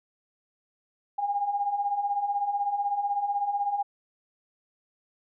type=beating tone pair; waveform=sine; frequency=798 / 814 Hz; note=G5 / G#5; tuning=+31 / -35 cents; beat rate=16 Hz; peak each=-32 / -26 dBFS; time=1.18-3.83 s; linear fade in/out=10 ms; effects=none